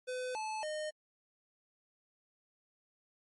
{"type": "tone with pitch steps", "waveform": "square", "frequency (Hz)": [505, 868, 613], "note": ["B4", "A5", "D#5"], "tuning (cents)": [39, -24, -26], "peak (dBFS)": -37, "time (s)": [0.07, 0.91], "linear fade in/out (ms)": 20, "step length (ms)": 280, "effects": ["MP3 48 kbps"]}